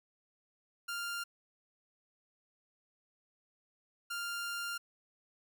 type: tone bursts at uneven times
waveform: sawtooth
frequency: 1396.9 Hz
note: F6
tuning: in tune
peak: -33 dBFS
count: 2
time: 0.88-1.24 / 4.1-4.78 s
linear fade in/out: 10 ms
effects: none